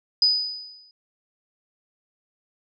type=tone with exponential decay; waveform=sine; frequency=4978 Hz; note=D#8; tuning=in tune; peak=-13 dBFS; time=0.22-0.91 s; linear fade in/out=2 ms; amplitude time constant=150 ms; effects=none